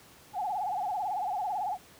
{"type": "tone with vibrato", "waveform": "sine", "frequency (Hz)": 784, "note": "G5", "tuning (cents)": 0, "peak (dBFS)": -29, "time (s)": [0.33, 1.78], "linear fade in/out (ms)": 50, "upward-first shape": "sine", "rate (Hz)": 18, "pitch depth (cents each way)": 160, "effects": ["pink hiss -55 dBFS RMS until 1.99 s", "high-pass 80 Hz 12 dB/octave"]}